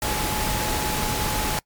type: tone in noise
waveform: sine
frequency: 851 Hz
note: G#5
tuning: 42 cents sharp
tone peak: -30 dBFS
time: 0.02-1.59 s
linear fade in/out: 2 ms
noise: pink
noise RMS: -25 dBFS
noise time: 0.02-1.59 s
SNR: -8 dB
effects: noise-tail reverb RT60 0.1 s tail -24 dB re dry + MP3 96 kbps